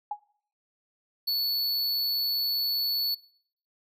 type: tone with exponential decay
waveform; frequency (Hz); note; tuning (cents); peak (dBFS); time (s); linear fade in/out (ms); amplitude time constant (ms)
sine; 830.6; G#5; 0; -25; 0.11-0.2; 5; 19
type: tone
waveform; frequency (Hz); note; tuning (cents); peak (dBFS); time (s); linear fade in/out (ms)
square; 4435; C#8; 0; -25; 1.27-3.15; 10
effects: noise-tail reverb RT60 0.6 s tail -22 dB re dry